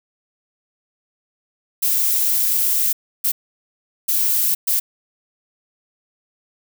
violet noise bursts at uneven times, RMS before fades -18 dBFS, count 4, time 1.82-2.93 / 3.24-3.32 / 4.08-4.55 / 4.67-4.8 s, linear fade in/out 10 ms, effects none

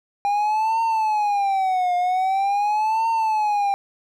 triangle tone with vibrato, 805 Hz, G5, 46 cents sharp, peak -16 dBFS, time 0.25-3.74 s, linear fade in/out 0 ms, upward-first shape triangle, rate 0.44 Hz, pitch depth 220 cents each way, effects none

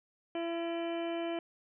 harmonic tone with a mistuned harmonic, 336.6 Hz, E4, 36 cents sharp, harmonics 1 / 2 / 3 / 4 / 5 / 6 / 7 / 8 / 9, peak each -35 / -37 / -49 / -52 / -52 / -56 / -48 / -57 / -49 dBFS, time 0.35-1.39 s, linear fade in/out 2 ms, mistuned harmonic 6, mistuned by -67 cents, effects none

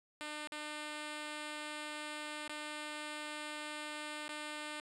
5% pulse tone with dropouts, 301 Hz, D4, 43 cents sharp, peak -30 dBFS, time 0.21-4.8 s, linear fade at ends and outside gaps 0 ms, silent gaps 0.473-0.521 / 2.479-2.495 / 4.281-4.291 s, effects resampled to 22050 Hz

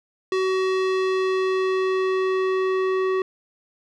square tone with low-pass filter sweep, 376.9 Hz, F#4, 32 cents sharp, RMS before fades -22 dBFS, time 0.32-3.22 s, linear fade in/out 2 ms, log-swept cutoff 4400 to 2000 Hz, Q 0.84, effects none

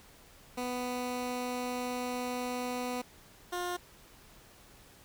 15% pulse tone pair in turn, 248.2 / 355.5 Hz, B3 / F4, +9 / +31 cents, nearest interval tritone, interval 622 cents, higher second, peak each -27 dBFS, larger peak neither, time 0.57-3.02 / 3.52-3.77 s, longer first, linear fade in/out 10 ms, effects pink hiss -57 dBFS RMS until 5.04 s

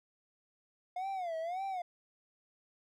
triangle tone with vibrato, 710 Hz, F5, 28 cents sharp, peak -33 dBFS, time 0.96-1.82 s, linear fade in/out 5 ms, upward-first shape sine, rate 1.8 Hz, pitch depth 170 cents each way, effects none

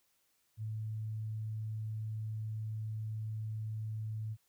sine tone, 109.1 Hz, A2, 14 cents flat, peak -36 dBFS, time 0.57-4.37 s, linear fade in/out 50 ms, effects white hiss -75 dBFS RMS until 4.48 s

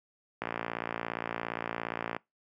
click train, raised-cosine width 0.5 ms, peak -17 dBFS, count 101, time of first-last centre 0.42-2.165 s, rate 57.3 Hz, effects noise-tail reverb RT60 0.2 s tail -25 dB re dry + high-pass 150 Hz 12 dB/octave

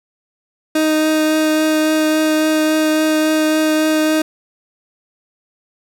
30% pulse tone with vibrato, 311.1 Hz, D#4, in tune, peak -10 dBFS, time 0.75-4.22 s, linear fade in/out 5 ms, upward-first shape triangle, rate 3.6 Hz, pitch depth 10 cents each way, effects none

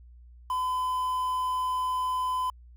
triangle tone with quantisation, 1013 Hz, B5, 44 cents sharp, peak -24 dBFS, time 0.5-2.5 s, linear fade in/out 2 ms, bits 8, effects added 60 Hz sine -48 dBFS peak until 2.76 s

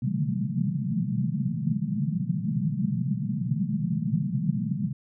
white band-pass noise, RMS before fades -27 dBFS, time 0.02-4.93 s, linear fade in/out 5 ms, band 120 to 220 Hz, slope 96 dB/octave, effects none

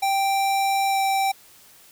square tone with pitch glide, 784 to 779 Hz, G5 to G5, 0 to -11 cents, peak -20 dBFS, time 0.02-1.32 s, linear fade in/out 10 ms, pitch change -11 cents, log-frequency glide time 0.9-0.98 s, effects white hiss -51 dBFS RMS until 1.91 s

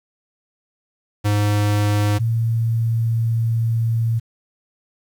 square / sine tone pair in turn, 103.7 / 114.47 Hz, G#2 / A#2, -2 / -31 cents, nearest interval major second, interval 171 cents, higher second, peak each -16 dBFS, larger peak neither, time 1.24-2.19 / 2.19-4.2 s, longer second, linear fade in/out 20 ms, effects 8-bit

